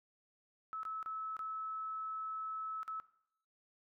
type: tone with dropouts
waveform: sine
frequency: 1300 Hz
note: E6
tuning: 24 cents flat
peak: -39 dBFS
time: 0.73-3 s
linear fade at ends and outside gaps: 0 ms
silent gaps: 0.832-0.852 / 1.028-1.06 / 1.367-1.392 / 2.831-2.879 s
effects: noise-tail reverb RT60 0.7 s tail -17 dB re dry